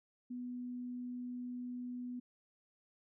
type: tone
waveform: sine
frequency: 246.9 Hz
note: B3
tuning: in tune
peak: -40 dBFS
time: 0.3-2.2 s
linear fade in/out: 10 ms
effects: none